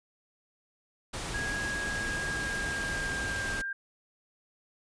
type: noise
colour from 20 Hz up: pink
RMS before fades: -36 dBFS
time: 1.13-3.62 s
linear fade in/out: 10 ms
type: tone with pitch glide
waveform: sine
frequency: 1648 to 1593.7 Hz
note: G#6 to G6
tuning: -14 to +28 cents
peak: -32 dBFS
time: 1.34-3.73 s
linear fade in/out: 5 ms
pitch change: -58 cents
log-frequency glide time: 1.7-3.55 s
effects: resampled to 22050 Hz